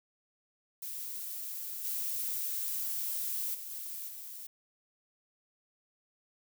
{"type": "noise with level steps", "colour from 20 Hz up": "violet", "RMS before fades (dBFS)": [-40, -35, -43, -41, -45], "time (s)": [0.82, 4.47], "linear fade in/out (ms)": 5, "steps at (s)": [1.84, 3.54, 3.7, 4.08], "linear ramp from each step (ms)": 10, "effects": []}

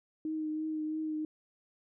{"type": "tone with vibrato", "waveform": "sine", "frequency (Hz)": 311.1, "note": "D#4", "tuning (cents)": 0, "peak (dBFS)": -32, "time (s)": [0.25, 1.25], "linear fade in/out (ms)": 2, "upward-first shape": "triangle", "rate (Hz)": 3, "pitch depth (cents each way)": 23, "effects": []}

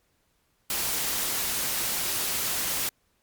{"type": "noise", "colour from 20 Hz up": "white", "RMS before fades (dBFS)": -28, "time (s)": [0.7, 2.89], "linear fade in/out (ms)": 2, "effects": ["pink hiss -70 dBFS RMS until 3.22 s", "MP3 96 kbps"]}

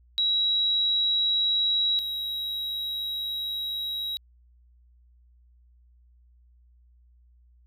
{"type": "tone pair in turn", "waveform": ["sine", "triangle"], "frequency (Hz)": [3873, 3851], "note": ["B7", "B7"], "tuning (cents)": [-35, -44], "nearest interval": "unison", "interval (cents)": 9, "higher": "first", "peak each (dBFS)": [-21, -27], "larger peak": "first", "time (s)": [[0.18, 1.99], [1.99, 4.17]], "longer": "second", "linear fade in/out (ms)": 0, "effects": ["added 60 Hz sine -55 dBFS peak until 7.66 s"]}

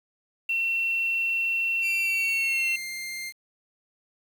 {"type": "tone", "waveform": "sine", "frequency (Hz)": 2713, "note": "E7", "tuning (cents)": 49, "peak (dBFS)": -23, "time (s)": [0.49, 2.76], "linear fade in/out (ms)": 5}
{"type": "tone with pitch glide", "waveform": "sawtooth", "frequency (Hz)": [2349, 2105], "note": ["D7", "C7"], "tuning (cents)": [0, 10], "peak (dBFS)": -29, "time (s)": [1.81, 3.33], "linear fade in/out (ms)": 50, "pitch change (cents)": -190, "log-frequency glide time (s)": [2, 2.68]}
{"effects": ["8-bit"]}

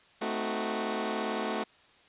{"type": "chord", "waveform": "15% pulse", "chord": "A diminished seventh", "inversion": "none", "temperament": "equal with one note detuned", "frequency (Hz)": [220, 257.9, 311.1, 370], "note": ["A3", "C4", "Eb4", "Gb4"], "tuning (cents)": [0, -25, 0, 0], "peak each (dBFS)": [-27, -32, -33, -29], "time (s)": [0.21, 1.64], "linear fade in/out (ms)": 10, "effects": ["white hiss -60 dBFS RMS until 2.08 s", "resampled to 8000 Hz"]}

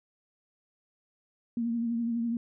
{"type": "tone with vibrato", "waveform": "sine", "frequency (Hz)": 233.1, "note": "A#3", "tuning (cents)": 0, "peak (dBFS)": -27, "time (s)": [1.57, 2.37], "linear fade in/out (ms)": 2, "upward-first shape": "triangle", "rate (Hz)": 12, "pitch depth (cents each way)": 44, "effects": []}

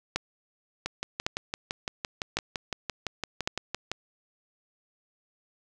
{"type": "two click trains", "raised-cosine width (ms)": 0.2, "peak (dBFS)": [-9, -13], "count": [4, 19], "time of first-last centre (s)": [[0.16, 3.475], [0.86, 3.916]], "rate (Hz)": [0.905, 5.89], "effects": []}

